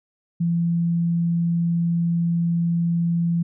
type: tone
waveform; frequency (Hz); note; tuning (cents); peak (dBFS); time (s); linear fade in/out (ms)
sine; 169.6; E3; +50; -18; 0.4-3.43; 10
effects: none